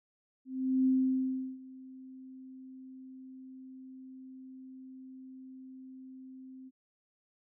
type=tone with ADSR envelope; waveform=sine; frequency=260.8 Hz; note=C4; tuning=5 cents flat; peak=-23 dBFS; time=0.45-6.71 s; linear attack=410 ms; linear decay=720 ms; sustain=-23 dB; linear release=37 ms; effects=none